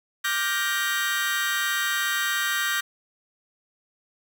sawtooth chord, G minor seventh, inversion second, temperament just, 1176 / 1411.2 / 1568 / 1881.6 Hz, D6 / F6 / G6 / Bb6, +2 / +18 / 0 / +16 cents, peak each -28 / -28 / -23 / -24 dBFS, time 0.24-2.81 s, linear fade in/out 10 ms, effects none

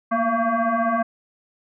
sine tone with frequency modulation, 220 Hz, A3, in tune, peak -18 dBFS, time 0.11-1.03 s, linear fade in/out 10 ms, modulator 455 Hz, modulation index 2.6, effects none

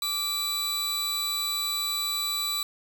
sawtooth tone pair together, 1176 / 3956 Hz, D6 / B7, +2 / +2 cents, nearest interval octave + major sixth, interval 2100 cents, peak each -32 / -24 dBFS, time 0.02-2.63 s, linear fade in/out 2 ms, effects none

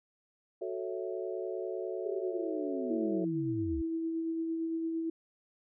sine chord, F# minor seventh, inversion none, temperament equal, 370 / 440 / 554.4 / 659.3 Hz, F#4 / A4 / C#5 / E5, 0 / 0 / 0 / 0 cents, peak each -37 / -39 / -42 / -42 dBFS, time 0.61-3.25 s, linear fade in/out 10 ms
sine linear sweep, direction down, 413.1 to 61.7 Hz, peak -35 dBFS, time 2.05-3.82 s, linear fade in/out 10 ms
sine tone with tremolo, 327.1 Hz, E4, 13 cents flat, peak -30 dBFS, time 2.9-5.1 s, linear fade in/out 5 ms, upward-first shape sine, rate 8.8 Hz, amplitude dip 25%
effects none

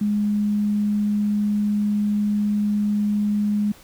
sine tone, 207.7 Hz, G#3, in tune, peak -18 dBFS, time 0.01-3.72 s, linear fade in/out 5 ms, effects pink hiss -48 dBFS RMS until 3.83 s

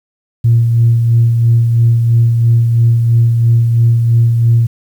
sine tone with tremolo, 116.54 Hz, A#2, in tune, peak -4 dBFS, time 0.44-4.67 s, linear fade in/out 10 ms, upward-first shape sine, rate 3 Hz, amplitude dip 40%, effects tanh soft clip ceiling -1 dBFS + 7-bit

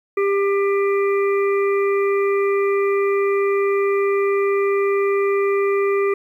harmonic tone, 397.7 Hz, G4, 25 cents sharp, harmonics 1 / 3 / 5 / 6, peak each -16 / -26 / -30 / -32 dBFS, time 0.17-6.14 s, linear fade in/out 5 ms, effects 9-bit

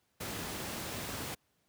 pink noise, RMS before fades -39 dBFS, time 0.2-1.35 s, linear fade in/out 10 ms, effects pink hiss -75 dBFS RMS until 1.68 s + high-pass 80 Hz 12 dB/octave

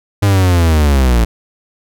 45% pulse linear sweep, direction down, 102.7 to 55 Hz, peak -8 dBFS, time 0.22-1.25 s, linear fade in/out 10 ms, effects none

